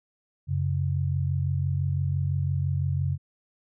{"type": "tone pair together", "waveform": "sine", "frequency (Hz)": [92.17, 138.1], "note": ["F#2", "C#3"], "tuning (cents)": [-6, -6], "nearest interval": "perfect fifth", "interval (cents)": 700, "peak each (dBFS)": -26, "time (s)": [0.47, 3.18], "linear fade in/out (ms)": 50, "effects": []}